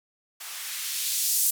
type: noise with band-pass filter sweep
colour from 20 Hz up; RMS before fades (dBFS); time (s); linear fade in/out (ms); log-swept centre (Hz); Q
violet; -28; 0.4-1.51; 10; 850 to 8600; 0.8
effects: none